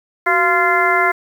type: harmonic tone with a mistuned harmonic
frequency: 346.4 Hz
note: F4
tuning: 14 cents flat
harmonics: 1 / 2 / 3 / 4 / 5 / 6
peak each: -21 / -19 / -19 / -18 / -21 / -18 dBFS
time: 0.26-1.12 s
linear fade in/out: 10 ms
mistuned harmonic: 1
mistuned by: +130 cents
effects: 7-bit